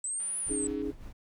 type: linear two-way sweep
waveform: sine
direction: up then down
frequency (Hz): 7902 to 9956 to 7902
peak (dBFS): -31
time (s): 0.04-0.67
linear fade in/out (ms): 2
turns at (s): 0.38
type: click train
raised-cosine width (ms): 0.3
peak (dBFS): -40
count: 118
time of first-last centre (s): 0.2-0.819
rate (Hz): 189
type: noise with tremolo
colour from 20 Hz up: brown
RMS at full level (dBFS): -43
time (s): 0.46-1.13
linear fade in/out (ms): 10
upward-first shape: sine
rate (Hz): 5.4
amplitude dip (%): 60
type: chord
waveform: sine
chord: C# suspended second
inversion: none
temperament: just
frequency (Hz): 277.2 / 311.8 / 415.8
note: C#4 / D#4 / G#4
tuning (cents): 0 / +4 / +2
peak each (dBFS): -35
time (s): 0.49-0.92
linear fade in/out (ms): 20
effects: none